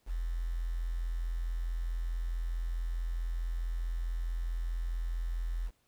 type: tone with quantisation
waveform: sine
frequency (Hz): 42.31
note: E1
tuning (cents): +46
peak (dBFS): -31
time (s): 0.06-5.71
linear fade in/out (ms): 50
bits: 9
effects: pink hiss -73 dBFS RMS until 5.87 s